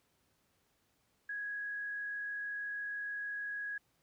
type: tone with frequency modulation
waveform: sine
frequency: 1662 Hz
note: G#6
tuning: 1 cent sharp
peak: -37 dBFS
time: 1.29-3.78 s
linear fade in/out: 5 ms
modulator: 46.3 Hz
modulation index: 0.29
effects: pink hiss -75 dBFS RMS until 4.02 s + high-pass 60 Hz 12 dB/octave